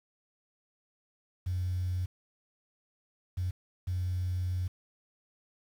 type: tone bursts at uneven times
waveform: sine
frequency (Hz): 90.7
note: F#2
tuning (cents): -34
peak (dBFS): -28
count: 3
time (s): 1.46-2.06 / 3.37-3.51 / 3.87-4.68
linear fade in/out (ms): 10
effects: tanh soft clip ceiling -25 dBFS + 9-bit